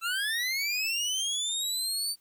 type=linear sweep; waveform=25% pulse; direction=up; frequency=1318.5 to 4618 Hz; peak=-24 dBFS; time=0.01-2.16 s; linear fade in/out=50 ms; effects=white hiss -68 dBFS RMS until 2.2 s